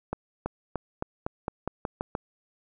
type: accelerating click train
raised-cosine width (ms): 1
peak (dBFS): -15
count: 10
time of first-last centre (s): 0.13-2.152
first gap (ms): 330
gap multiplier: 0.9
effects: none